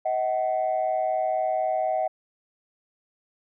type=tone pair together; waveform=sine; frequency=634 / 754 Hz; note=D#5 / F#5; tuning=+32 / +32 cents; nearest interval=minor third; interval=300 cents; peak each=-24 / -24 dBFS; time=0.05-2.08 s; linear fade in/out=10 ms; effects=tanh soft clip ceiling -17 dBFS